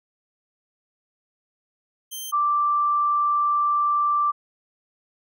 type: tone pair in turn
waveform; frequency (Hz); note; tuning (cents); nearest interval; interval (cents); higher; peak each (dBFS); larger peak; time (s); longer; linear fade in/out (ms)
10% pulse / sine; 3136 / 1174.7; G7 / D6; 0 / 0; octave + perfect fourth; 1700; first; -23 / -18; second; 2.11-2.32 / 2.32-4.32; second; 20
effects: none